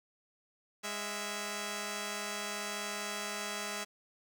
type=tone pair together; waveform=5% pulse; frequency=206.2 / 659.3 Hz; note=G#3 / E5; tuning=-12 / 0 cents; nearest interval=octave + minor sixth; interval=2012 cents; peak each=-28 dBFS; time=0.83-3.85 s; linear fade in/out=20 ms; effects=none